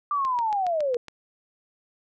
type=linear sweep; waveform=sine; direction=down; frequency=1187 to 466.2 Hz; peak=-22 dBFS; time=0.11-0.97 s; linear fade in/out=2 ms
type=click train; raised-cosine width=0.2 ms; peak=-21 dBFS; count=7; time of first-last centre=0.25-1.083 s; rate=7.2 Hz
effects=none